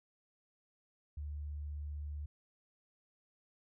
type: tone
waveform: sine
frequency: 73.7 Hz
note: D2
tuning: 7 cents sharp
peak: -39 dBFS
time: 1.17-2.26 s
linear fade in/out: 5 ms
effects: none